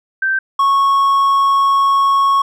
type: tone pair in turn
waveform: sine / triangle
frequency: 1559 / 1102.4 Hz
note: G6 / C#6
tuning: -10 / -10 cents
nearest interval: tritone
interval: 600 cents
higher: first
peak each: -13 / -8 dBFS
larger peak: second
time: 0.22-0.39 / 0.59-2.42 s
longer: second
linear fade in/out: 5 ms
effects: none